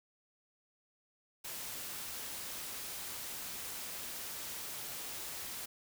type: noise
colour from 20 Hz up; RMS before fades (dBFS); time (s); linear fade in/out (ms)
white; -43; 1.44-5.66; 10
effects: none